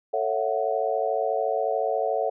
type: chord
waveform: sine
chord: F# minor seventh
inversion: first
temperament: just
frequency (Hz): 444 / 555 / 666 / 740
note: A4 / C#5 / E5 / F#5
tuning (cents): +16 / +2 / +18 / 0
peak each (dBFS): -28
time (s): 0.13-2.3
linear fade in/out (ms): 10
effects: none